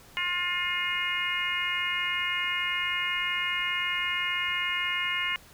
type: harmonic tone with a mistuned harmonic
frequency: 354.7 Hz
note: F4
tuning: 27 cents sharp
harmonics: 3 / 4 / 5 / 6 / 7 / 8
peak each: -36 / -38 / -35 / -30 / -37 / -32 dBFS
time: 0.17-5.36 s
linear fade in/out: 0 ms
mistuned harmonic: 8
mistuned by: +18 cents
effects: pink hiss -53 dBFS RMS until 5.53 s